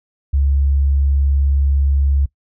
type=tone; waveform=sine; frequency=69.5 Hz; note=C#2; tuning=5 cents sharp; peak=-12 dBFS; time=0.33-2.26 s; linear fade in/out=10 ms; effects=noise-tail reverb RT60 0.1 s tail -20 dB re dry